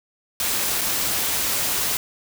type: noise with dropouts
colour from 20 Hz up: white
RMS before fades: -23 dBFS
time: 0.4-1.97 s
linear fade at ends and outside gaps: 1 ms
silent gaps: 0.811-0.815 s
effects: none